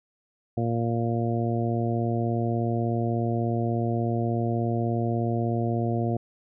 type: harmonic tone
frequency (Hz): 116.54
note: A#2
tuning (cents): 0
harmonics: 1 / 2 / 3 / 4 / 5 / 6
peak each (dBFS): -26 / -29 / -31 / -35 / -36 / -33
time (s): 0.57-6.17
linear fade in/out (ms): 5
effects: none